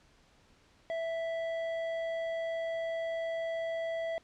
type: tone with hard clipping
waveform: triangle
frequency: 659.3 Hz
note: E5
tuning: in tune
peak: -34 dBFS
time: 0.9-4.18 s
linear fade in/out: 0 ms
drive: 12 dB
effects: pink hiss -64 dBFS RMS until 4.23 s + low-pass 6000 Hz 12 dB/octave